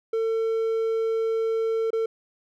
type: tone with dropouts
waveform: triangle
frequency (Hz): 450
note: A4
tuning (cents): +39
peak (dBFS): -20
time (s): 0.13-2.06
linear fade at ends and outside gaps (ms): 5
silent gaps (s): 1.905-1.93
effects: none